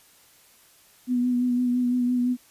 sine tone with vibrato, 246.9 Hz, B3, in tune, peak -20 dBFS, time 1.07-2.37 s, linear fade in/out 50 ms, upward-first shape sine, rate 5.9 Hz, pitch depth 24 cents each way, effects white hiss -56 dBFS RMS until 2.5 s + resampled to 32000 Hz

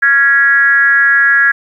sine tone with frequency modulation, 1661.2 Hz, G#6, in tune, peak -6 dBFS, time 0.02-1.52 s, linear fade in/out 10 ms, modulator 271 Hz, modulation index 0.71, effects 8-bit

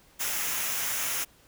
white noise with comb filter, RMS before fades -30 dBFS, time 0.19-1.25 s, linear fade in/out 20 ms, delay 0.23 ms, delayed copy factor -0.5, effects pink hiss -59 dBFS RMS until 1.47 s

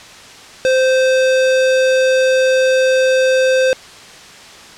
square tone, 520 Hz, C5, 11 cents flat, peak -11 dBFS, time 0.65-3.73 s, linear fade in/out 0 ms, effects white hiss -37 dBFS RMS until 4.77 s + low-pass 6000 Hz 12 dB/octave

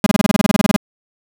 45% pulse tone bursts, 205.5 Hz, G#3, 18 cents flat, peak -9 dBFS, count 15, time 0.04-0.763 s, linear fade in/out 2 ms, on 23 ms, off 27 ms, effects none

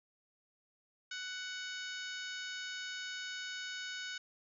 harmonic tone, 744 Hz, F#5, 9 cents sharp, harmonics 2 / 3 / 4 / 5 / 6 / 7 / 8 / 9, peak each -43 / -50 / -48 / -48 / -52 / -52 / -58 / -53 dBFS, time 1.11-4.18 s, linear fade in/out 5 ms, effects none

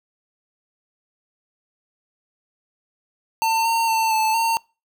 square tone with pitch steps, 899 / 913 / 895 / 878 / 911 Hz, A5 / A#5 / A5 / A5 / A#5, +37 / -36 / +29 / -4 / -40 cents, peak -18 dBFS, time 3.42-4.57 s, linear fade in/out 0 ms, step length 230 ms, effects noise-tail reverb RT60 0.3 s tail -25 dB re dry

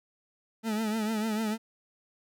40% pulse tone with vibrato, 217.8 Hz, A3, 17 cents flat, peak -27 dBFS, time 0.63-1.58 s, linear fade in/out 50 ms, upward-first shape triangle, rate 6.7 Hz, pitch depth 80 cents each way, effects none

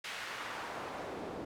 pink noise with band-pass filter sweep, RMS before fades -42 dBFS, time 0.04-1.45 s, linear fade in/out 5 ms, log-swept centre 2500 to 370 Hz, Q 0.99, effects none

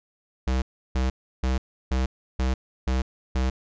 square tone bursts, 64.4 Hz, C2, 27 cents flat, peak -22 dBFS, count 7, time 0.47-3.5 s, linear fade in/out 5 ms, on 150 ms, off 330 ms, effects resampled to 16000 Hz

